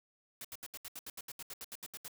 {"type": "noise bursts", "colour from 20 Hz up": "white", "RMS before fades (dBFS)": -45, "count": 16, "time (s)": [0.41, 2.081], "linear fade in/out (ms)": 2, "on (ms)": 36, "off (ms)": 73, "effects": []}